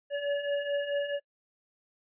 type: beating tone pair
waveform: square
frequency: 568 / 572.6 Hz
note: C#5 / D5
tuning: +42 / -44 cents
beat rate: 4.6 Hz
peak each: -36 / -30 dBFS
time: 0.1-1.2 s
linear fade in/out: 50 ms
effects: noise-tail reverb RT60 0.1 s tail -23 dB re dry + resampled to 8000 Hz